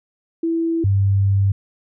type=tone pair in turn; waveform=sine; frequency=330.5 / 98.5 Hz; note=E4 / G2; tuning=+5 / +9 cents; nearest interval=octave + major sixth; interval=2096 cents; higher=first; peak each=-17 / -13 dBFS; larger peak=second; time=0.43-0.84 / 0.84-1.52 s; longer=second; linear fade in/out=5 ms; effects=none